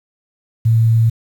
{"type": "tone", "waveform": "sine", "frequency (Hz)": 113.6, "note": "A#2", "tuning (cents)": -44, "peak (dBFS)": -9, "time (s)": [0.65, 1.1], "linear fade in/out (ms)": 10, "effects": ["7-bit"]}